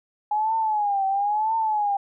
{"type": "tone with vibrato", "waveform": "sine", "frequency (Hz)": 833, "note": "G#5", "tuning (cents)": 5, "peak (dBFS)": -20, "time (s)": [0.31, 1.97], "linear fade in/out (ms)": 5, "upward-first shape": "triangle", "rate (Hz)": 1, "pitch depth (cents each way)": 140, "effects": []}